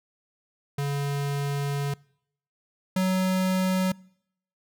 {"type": "tone pair in turn", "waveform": "square", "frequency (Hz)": [141.8, 186.58], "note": ["C#3", "F#3"], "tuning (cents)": [40, 15], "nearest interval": "perfect fourth", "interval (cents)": 475, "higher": "second", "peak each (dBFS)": [-26, -22], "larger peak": "second", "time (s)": [[0.78, 1.94], [2.96, 3.92]], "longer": "first", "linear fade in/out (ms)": 5, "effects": ["noise-tail reverb RT60 0.7 s tail -25 dB re dry"]}